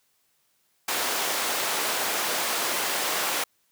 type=high-pass noise; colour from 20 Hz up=pink; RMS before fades=-27 dBFS; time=0.88-3.44 s; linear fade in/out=5 ms; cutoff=530 Hz; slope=12 dB/octave; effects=white hiss -69 dBFS RMS until 3.71 s + high-pass 60 Hz 12 dB/octave